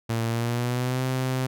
sawtooth tone with pitch glide, 114.7 to 129.49 Hz, A#2 to C3, -28 to -18 cents, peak -20 dBFS, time 0.09-1.47 s, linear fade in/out 10 ms, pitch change +210 cents, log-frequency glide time 0.27-1.03 s, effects none

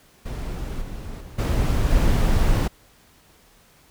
brown noise with level steps, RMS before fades -29 / -33 / -38 / -20 / -18 dBFS, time 0.25-2.68 s, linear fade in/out 10 ms, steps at 0.81 / 1.2 / 1.38 / 1.9 s, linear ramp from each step 10 ms, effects pink hiss -55 dBFS RMS until 3.9 s

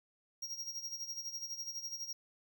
square tone with tremolo, 5620 Hz, F8, 10 cents sharp, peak -38 dBFS, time 0.42-2.13 s, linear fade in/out 5 ms, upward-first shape sine, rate 12 Hz, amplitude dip 70%, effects none

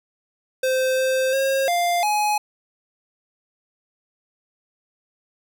square tone with pitch steps, 519 / 522 / 539 / 698 / 840 Hz, C5 / C5 / C#5 / F5 / G#5, -14 / -4 / -49 / -1 / +19 cents, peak -19 dBFS, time 0.63-2.38 s, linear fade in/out 5 ms, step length 350 ms, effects none

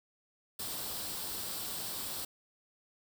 white noise with comb filter, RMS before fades -39 dBFS, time 0.59-2.25 s, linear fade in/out 5 ms, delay 0.23 ms, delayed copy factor +0.5, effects none

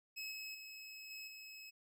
25% pulse tone with level steps, 2574 Hz, E7, 42 cents flat, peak -39 / -41 / -46 / -43 / -47 dBFS, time 0.16-1.71 s, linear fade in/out 20 ms, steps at 0.31 / 0.54 / 1.1 / 1.27 s, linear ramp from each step 10 ms, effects none

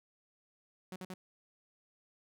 sawtooth tone bursts, 185 Hz, F#3, in tune, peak -38 dBFS, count 3, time 0.92-1.14 s, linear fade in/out 2 ms, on 40 ms, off 50 ms, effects none

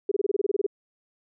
sine tone bursts, 400.4 Hz, G4, 37 cents sharp, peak -20 dBFS, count 12, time 0.09-0.665 s, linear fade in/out 5 ms, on 25 ms, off 25 ms, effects none

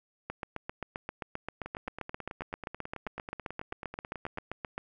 two click trains, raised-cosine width 0.5 ms, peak -20 / -24 dBFS, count 35 / 26, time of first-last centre 0.3-4.78 / 1.66-4.374 s, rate 7.59 / 9.21 Hz, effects none

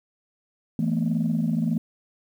sine chord, E suspended fourth, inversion none, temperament equal with one note detuned, 164.81 / 220 / 241.4 Hz, E3 / A3 / B3, 0 / 0 / -39 cents, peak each -24 / -24 / -26 dBFS, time 0.79-1.78 s, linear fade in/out 2 ms, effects tanh soft clip ceiling -15 dBFS + 9-bit

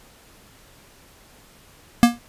square tone with exponential decay, 237.4 Hz, A#3, 32 cents sharp, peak -6 dBFS, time 2.03-2.19 s, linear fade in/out 0 ms, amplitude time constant 33 ms, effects pink hiss -51 dBFS RMS until 2.28 s + resampled to 32000 Hz

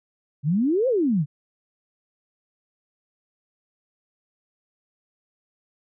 sine exponential two-way sweep, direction up then down, 133.7 to 543 to 133.7 Hz, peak -18 dBFS, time 0.43-1.26 s, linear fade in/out 50 ms, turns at 0.88 s, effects none

